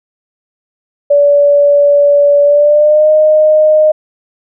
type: tone with pitch glide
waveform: sine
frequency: 575 to 616.3 Hz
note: D5 to D#5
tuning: -37 to -17 cents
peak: -4 dBFS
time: 1.1-3.92 s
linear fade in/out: 10 ms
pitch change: +120 cents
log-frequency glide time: 2.43-3.1 s
effects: none